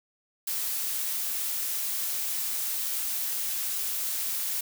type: noise with amplitude modulation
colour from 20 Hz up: blue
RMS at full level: -29 dBFS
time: 0.47-4.61 s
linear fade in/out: 5 ms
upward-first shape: sine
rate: 275 Hz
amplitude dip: 30%
effects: none